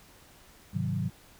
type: chord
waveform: sine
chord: Ab dominant seventh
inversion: none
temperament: equal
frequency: 103.83 / 130.81 / 155.56 / 185 Hz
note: Ab2 / C3 / Eb3 / Gb3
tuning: 0 / 0 / 0 / 0 cents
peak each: -33 / -34 / -33 / -33 dBFS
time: 0.73-1.1 s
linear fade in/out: 20 ms
effects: pink hiss -56 dBFS RMS until 1.39 s